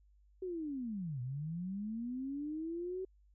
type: linear two-way sweep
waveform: sine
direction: down then up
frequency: 381 to 120 to 381 Hz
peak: -37 dBFS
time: 0.42-3.05 s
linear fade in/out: 5 ms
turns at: 1.21 s
effects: added 50 Hz sine -63 dBFS peak until 3.34 s